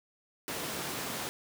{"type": "high-pass noise", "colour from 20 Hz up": "pink", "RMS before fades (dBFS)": -37, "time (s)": [0.48, 1.29], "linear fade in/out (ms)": 0, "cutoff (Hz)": 170, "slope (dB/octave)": 12, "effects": []}